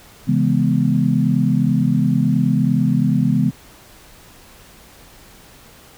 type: chord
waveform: sine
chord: C# minor seventh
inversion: none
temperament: equal with one note detuned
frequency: 135.74 / 164.81 / 207.7 / 246.9 Hz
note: C#3 / E3 / G#3 / B3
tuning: -36 / 0 / 0 / 0 cents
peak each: -19 dBFS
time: 0.27-3.51 s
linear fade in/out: 20 ms
effects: pink hiss -45 dBFS RMS until 5.97 s